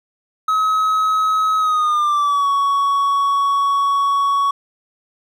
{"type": "tone with pitch glide", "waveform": "triangle", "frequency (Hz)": [1278, 1119], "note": ["D#6", "C#6"], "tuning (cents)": [46, 16], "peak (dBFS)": -12, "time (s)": [0.48, 4.51], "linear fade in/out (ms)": 5, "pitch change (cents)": -230, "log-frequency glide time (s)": [1.58, 2.49], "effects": []}